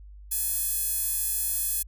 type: tone with high-pass filter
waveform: sawtooth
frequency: 847 Hz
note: G#5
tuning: 34 cents sharp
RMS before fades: -28 dBFS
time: 0.31-1.83 s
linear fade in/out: 10 ms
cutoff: 11000 Hz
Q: 1.4
effects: added 50 Hz sine -43 dBFS peak until 1.87 s